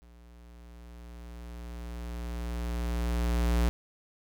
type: tone with level ramp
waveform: square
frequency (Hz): 59.1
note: A#1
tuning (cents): +24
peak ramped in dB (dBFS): -53 to -23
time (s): 0.02-3.69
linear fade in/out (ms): 0
effects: none